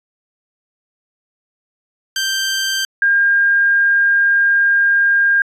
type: tone pair in turn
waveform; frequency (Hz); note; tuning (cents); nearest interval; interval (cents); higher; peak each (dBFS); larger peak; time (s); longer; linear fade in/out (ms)
15% pulse / sine; 1568 / 1609.3; G6 / G6; 0 / +45; unison; 45; second; -10; neither; 2.16-2.85 / 3.02-5.42; second; 2
effects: resampled to 32000 Hz